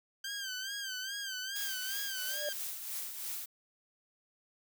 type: tone with vibrato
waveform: 15% pulse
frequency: 1568 Hz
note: G6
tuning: in tune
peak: -31 dBFS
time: 0.24-2.53 s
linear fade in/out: 5 ms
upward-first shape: sine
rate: 2.4 Hz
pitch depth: 82 cents each way
type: noise with tremolo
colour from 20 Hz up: blue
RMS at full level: -38 dBFS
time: 1.55-3.46 s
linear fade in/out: 10 ms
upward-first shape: triangle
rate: 3 Hz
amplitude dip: 55%
type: tone with exponential growth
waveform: triangle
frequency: 592 Hz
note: D5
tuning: 14 cents sharp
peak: -30 dBFS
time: 2.2-2.49 s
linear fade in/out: 2 ms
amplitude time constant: 63 ms
effects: none